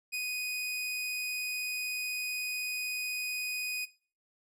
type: tone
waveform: sawtooth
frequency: 2489 Hz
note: D#7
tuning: in tune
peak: -29 dBFS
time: 0.12-3.86 s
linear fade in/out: 20 ms
effects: noise-tail reverb RT60 0.4 s tail -19 dB re dry + resampled to 32000 Hz